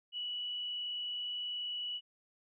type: tone with frequency modulation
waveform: sine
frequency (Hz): 2944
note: F#7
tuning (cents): -9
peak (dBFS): -36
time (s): 0.12-2.01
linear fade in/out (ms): 50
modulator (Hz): 38.6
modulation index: 0.89
effects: none